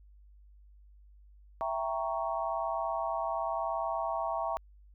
sine chord, E diminished seventh, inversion none, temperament equal with one note detuned, 663.1 / 784 / 932.3 / 1108.7 Hz, E5 / G5 / Bb5 / Db6, +10 / 0 / 0 / 0 cents, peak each -34 / -37 / -36 / -37 dBFS, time 1.61-4.57 s, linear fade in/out 0 ms, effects added 50 Hz sine -54 dBFS peak until 4.94 s

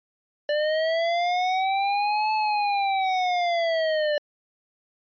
square linear two-way sweep, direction up then down, 587.3 to 869 to 587.3 Hz, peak -22 dBFS, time 0.49-4.18 s, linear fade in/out 2 ms, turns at 2.33 s, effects resampled to 11025 Hz

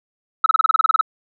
sine tone bursts, 1300 Hz, E6, 24 cents flat, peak -7 dBFS, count 12, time 0.44-1.011 s, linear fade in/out 5 ms, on 21 ms, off 29 ms, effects tanh soft clip ceiling -6 dBFS

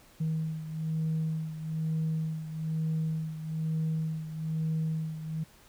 sine beating tone pair, 158.6 / 159.7 Hz, D#3 / D#3, +33 / +45 cents, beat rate 1.1 Hz, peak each -29 / -34 dBFS, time 0.2-5.44 s, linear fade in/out 10 ms, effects tanh soft clip ceiling -24 dBFS + pink hiss -58 dBFS RMS until 5.68 s

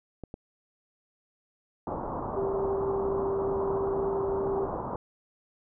clicks, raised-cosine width 2 ms, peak -25 dBFS, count 4, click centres 0.237 / 0.341 / 1.945 / 2.657 s
white low-pass noise, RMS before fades -34 dBFS, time 1.87-4.96 s, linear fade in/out 2 ms, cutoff 1100 Hz, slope 48 dB/octave
sine tone, 392 Hz, G4, in tune, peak -27 dBFS, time 2.36-4.66 s, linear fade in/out 10 ms
effects none

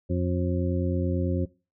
harmonic tone, 89.1 Hz, F2, 35 cents sharp, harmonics 1 / 2 / 3 / 4 / 6, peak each -26 / -29 / -31 / -32 / -34 dBFS, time 0.09-1.46 s, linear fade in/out 20 ms, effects noise-tail reverb RT60 0.3 s tail -20 dB re dry

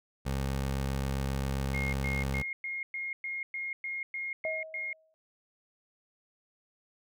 20% pulse tone, 67.5 Hz, C#2, 45 cents flat, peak -25 dBFS, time 0.25-2.43 s, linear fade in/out 20 ms
sine tone bursts, 2143 Hz, C7, 41 cents sharp, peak -33 dBFS, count 11, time 1.74-4.93 s, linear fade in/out 2 ms, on 190 ms, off 110 ms
sine tone with exponential decay, 636 Hz, D#5, 38 cents sharp, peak -30 dBFS, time 4.45-5.14 s, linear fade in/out 0 ms, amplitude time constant 150 ms
effects none

